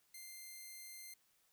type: tone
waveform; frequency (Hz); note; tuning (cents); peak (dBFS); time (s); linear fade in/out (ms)
5% pulse; 2093; C7; 0; -40; 0.14-1.14; 5
effects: white hiss -75 dBFS RMS until 1.52 s